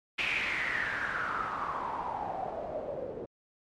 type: noise with low-pass filter sweep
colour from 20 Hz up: white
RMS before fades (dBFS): -34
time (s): 0.18-3.26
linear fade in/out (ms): 10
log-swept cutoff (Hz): 2600 to 460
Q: 6.5
effects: MP3 64 kbps